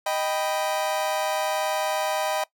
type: chord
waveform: 40% pulse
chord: Eb augmented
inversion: none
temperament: equal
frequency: 622.3 / 784 / 987.8 Hz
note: Eb5 / G5 / B5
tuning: 0 / 0 / 0 cents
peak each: -26 / -27 / -30 dBFS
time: 0.06-2.44 s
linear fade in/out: 5 ms
effects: noise-tail reverb RT60 0.1 s tail -20 dB re dry